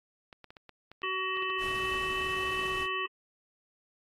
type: clicks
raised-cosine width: 0.3 ms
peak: -32 dBFS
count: 12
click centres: 0.328 / 0.443 / 0.505 / 0.568 / 0.693 / 0.916 / 1.019 / 1.371 / 1.424 / 1.501 / 1.625 / 1.68 s
type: harmonic tone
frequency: 375.9 Hz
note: F#4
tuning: 27 cents sharp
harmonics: 1 / 3 / 5 / 7 / 8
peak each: -38 / -34 / -37 / -36 / -39 dBFS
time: 1.03-3.06 s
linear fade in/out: 5 ms
type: noise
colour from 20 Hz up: pink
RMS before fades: -45 dBFS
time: 1.58-2.88 s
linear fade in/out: 50 ms
effects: AAC 32 kbps